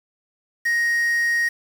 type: tone with quantisation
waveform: triangle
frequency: 1873 Hz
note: A#6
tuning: 8 cents sharp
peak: -16 dBFS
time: 0.65-1.49 s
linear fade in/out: 10 ms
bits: 6
effects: none